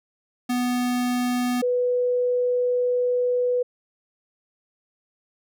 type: tone pair in turn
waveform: square / sine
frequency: 246.9 / 493.8 Hz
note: B3 / B4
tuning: 0 / 0 cents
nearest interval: octave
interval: 1200 cents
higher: second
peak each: -22 / -19 dBFS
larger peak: second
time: 0.49-1.62 / 1.62-3.63 s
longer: second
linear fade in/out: 10 ms
effects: none